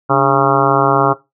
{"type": "harmonic tone with a mistuned harmonic", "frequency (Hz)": 136.6, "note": "C#3", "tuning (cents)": -25, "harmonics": [1, 2, 3, 4, 5, 6, 7, 8, 9, 10], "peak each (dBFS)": [-19, -19, -19, -19, -19, -19, -19, -19, -19, -19], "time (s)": [0.09, 1.14], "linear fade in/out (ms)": 20, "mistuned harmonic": 2, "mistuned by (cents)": 110, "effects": ["noise-tail reverb RT60 0.2 s tail -17 dB re dry"]}